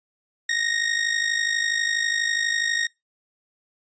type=tone with amplitude modulation; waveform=sawtooth; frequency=1864.7 Hz; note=A#6; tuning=in tune; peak=-15 dBFS; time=0.49-2.87 s; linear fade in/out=5 ms; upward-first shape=sine; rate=52.2 Hz; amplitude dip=65%; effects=noise-tail reverb RT60 0.2 s tail -25 dB re dry + resampled to 16000 Hz